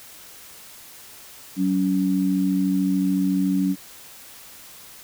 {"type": "tone pair together", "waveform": "sine", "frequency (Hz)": [188.2, 282], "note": ["F#3", "C#4"], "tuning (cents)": [30, 30], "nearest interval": "perfect fifth", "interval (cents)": 700, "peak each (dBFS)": -21, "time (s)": [1.56, 3.76], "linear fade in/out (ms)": 50, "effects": ["white hiss -44 dBFS RMS until 5.03 s"]}